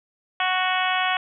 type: harmonic tone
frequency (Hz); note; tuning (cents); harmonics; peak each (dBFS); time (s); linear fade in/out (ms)
370; F#4; 0; 2 / 3 / 4 / 5 / 6 / 7 / 8 / 9; -25 / -27 / -28 / -29 / -30 / -30 / -31 / -32; 0.4-1.17; 2
effects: none